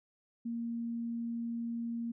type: tone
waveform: sine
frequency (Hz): 233.1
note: A#3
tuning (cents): 0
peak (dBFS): -34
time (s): 0.45-2.12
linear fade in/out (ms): 10
effects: none